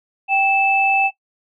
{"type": "tone pair together", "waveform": "sine", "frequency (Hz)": [782.5, 2632], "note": ["G5", "E7"], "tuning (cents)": [-3, -3], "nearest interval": "octave + major sixth", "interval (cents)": 2100, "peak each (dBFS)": -16, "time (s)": [0.28, 1.11], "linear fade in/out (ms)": 50, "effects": ["noise-tail reverb RT60 0.1 s tail -17 dB re dry"]}